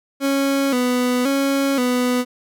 30% pulse tone with vibrato, 261.6 Hz, C4, in tune, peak -14 dBFS, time 0.2-2.25 s, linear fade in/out 50 ms, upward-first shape square, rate 0.95 Hz, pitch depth 90 cents each way, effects none

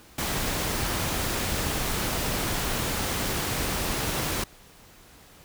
pink noise, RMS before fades -28 dBFS, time 0.18-4.44 s, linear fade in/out 5 ms, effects pink hiss -52 dBFS RMS until 5.44 s

